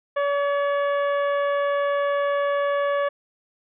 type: harmonic tone with a mistuned harmonic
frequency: 569 Hz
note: C#5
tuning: 45 cents sharp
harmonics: 1 / 2 / 3 / 4 / 5 / 6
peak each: -21 / -27 / -31 / -41 / -44 / -46 dBFS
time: 0.16-3.09 s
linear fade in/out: 10 ms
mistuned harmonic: 4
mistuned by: -28 cents
effects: none